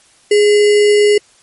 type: tone with sample-and-hold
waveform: sine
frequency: 415.3 Hz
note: G#4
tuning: in tune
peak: -6 dBFS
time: 0.31-1.18 s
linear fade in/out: 5 ms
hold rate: 2450 Hz
effects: white hiss -49 dBFS RMS until 1.42 s + MP3 48 kbps